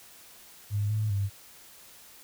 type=tone with pitch steps; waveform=sine; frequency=102.9 / 107.4 / 99.6 Hz; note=G#2 / A2 / G2; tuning=-16 / -41 / +28 cents; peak=-25 dBFS; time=0.7-1.3 s; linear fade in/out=50 ms; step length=200 ms; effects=white hiss -52 dBFS RMS until 2.23 s